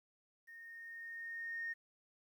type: tone with level ramp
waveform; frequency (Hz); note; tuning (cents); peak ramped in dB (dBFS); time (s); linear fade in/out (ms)
sine; 1843; A#6; -20; -52 to -37; 0.47-1.74; 20
effects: tanh soft clip ceiling -33 dBFS + 12-bit